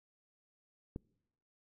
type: click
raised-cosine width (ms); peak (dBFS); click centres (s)
3; -27; 0.961
effects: noise-tail reverb RT60 0.9 s tail -26 dB re dry